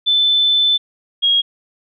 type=tone pair in turn; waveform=sine; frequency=3520 / 3281 Hz; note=A7 / G#7; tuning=0 / -22 cents; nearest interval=minor second; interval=122 cents; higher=first; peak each=-11 dBFS; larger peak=neither; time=0.06-0.78 / 1.22-1.42 s; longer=first; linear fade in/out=20 ms; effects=none